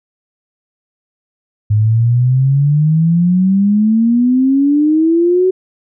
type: exponential sweep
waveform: sine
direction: up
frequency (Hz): 104 to 377.2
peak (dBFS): -8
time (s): 1.7-5.51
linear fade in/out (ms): 10
effects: none